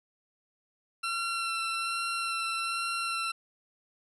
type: tone with vibrato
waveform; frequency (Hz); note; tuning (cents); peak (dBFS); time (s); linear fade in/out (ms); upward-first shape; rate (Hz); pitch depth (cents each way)
20% pulse; 1356; E6; +49; -25; 1.03-3.32; 10; sine; 1.2; 14
effects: resampled to 24000 Hz